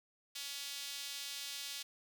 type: tone with high-pass filter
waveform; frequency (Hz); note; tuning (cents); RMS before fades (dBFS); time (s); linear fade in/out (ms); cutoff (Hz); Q
sawtooth; 281.6; C#4; +27; -44; 0.35-1.83; 10; 3600; 1.4
effects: none